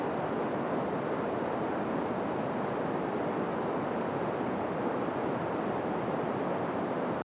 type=band-pass noise; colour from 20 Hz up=pink; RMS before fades=-32 dBFS; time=0-7.22 s; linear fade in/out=0 ms; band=210 to 900 Hz; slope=12 dB/octave; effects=high-pass 100 Hz 12 dB/octave + resampled to 8000 Hz